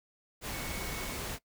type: tone in noise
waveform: sine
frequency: 2217 Hz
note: C#7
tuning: in tune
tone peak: -45 dBFS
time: 0.5-1.19 s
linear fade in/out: 50 ms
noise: pink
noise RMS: -38 dBFS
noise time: 0.41-1.39 s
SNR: -10 dB
effects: noise-tail reverb RT60 0.1 s tail -20 dB re dry